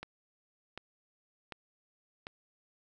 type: click train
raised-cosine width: 0.3 ms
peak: -25 dBFS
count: 4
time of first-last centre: 0.03-2.269 s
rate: 1.34 Hz
effects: none